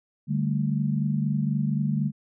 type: chord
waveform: sine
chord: D suspended fourth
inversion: none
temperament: equal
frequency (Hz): 146.83 / 196 / 220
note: D3 / G3 / A3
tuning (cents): 0 / 0 / 0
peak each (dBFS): -25 / -28 / -28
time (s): 0.27-2.12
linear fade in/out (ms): 50
effects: none